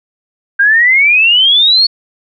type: exponential sweep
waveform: sine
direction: up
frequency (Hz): 1582 to 4435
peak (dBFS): -5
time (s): 0.59-1.87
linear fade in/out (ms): 10
effects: none